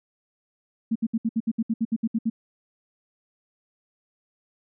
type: tone bursts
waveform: sine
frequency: 225.6 Hz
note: A3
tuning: 44 cents sharp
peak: -20 dBFS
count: 13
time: 0.91-2.3 s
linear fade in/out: 10 ms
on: 46 ms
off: 66 ms
effects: none